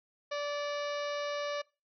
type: harmonic tone with a mistuned harmonic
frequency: 581 Hz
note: D5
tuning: 19 cents flat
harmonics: 1 / 2 / 3 / 4 / 5 / 6 / 7 / 8 / 9 / 10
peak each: -34 / -40 / -44 / -46 / -48 / -50 / -51 / -52 / -53 / -54 dBFS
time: 0.31-1.62 s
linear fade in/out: 10 ms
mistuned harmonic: 6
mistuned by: +83 cents
effects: noise-tail reverb RT60 0.3 s tail -23 dB re dry